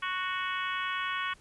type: harmonic tone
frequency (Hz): 369.9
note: F#4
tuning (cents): 0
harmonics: 3 / 4 / 5 / 6 / 7 / 8 / 9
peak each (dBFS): -34 / -36 / -38 / -40 / -41 / -42 / -43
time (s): 0.02-1.34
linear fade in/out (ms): 10
effects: pink hiss -60 dBFS RMS until 1.4 s + resampled to 24000 Hz